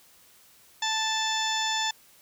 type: harmonic tone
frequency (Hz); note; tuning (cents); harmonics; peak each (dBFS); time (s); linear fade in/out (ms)
880; A5; 0; 1 / 2 / 3 / 4 / 5 / 6 / 7 / 8; -30 / -32 / -38 / -30 / -41 / -35 / -42 / -36; 0.82-1.91; 5
effects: white hiss -57 dBFS RMS until 2.21 s